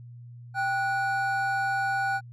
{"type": "tone pair together", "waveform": "triangle", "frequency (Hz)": [784, 1466.8], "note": ["G5", "F#6"], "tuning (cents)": [0, -15], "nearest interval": "major seventh", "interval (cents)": 1085, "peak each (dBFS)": [-25, -26], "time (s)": [0.54, 2.21], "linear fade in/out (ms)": 50, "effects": ["added 120 Hz sine -42 dBFS peak until 2.32 s"]}